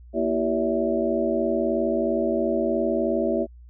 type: tone cluster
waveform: sine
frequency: 235.5 / 328.7 / 387.9 / 570 / 653 Hz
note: A#3 / E4 / G4 / C#5 / E5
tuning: +18 / -5 / -18 / +48 / -17 cents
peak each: -27 dBFS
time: 0.13-3.47 s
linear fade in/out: 50 ms
effects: added 60 Hz sine -43 dBFS peak until 3.69 s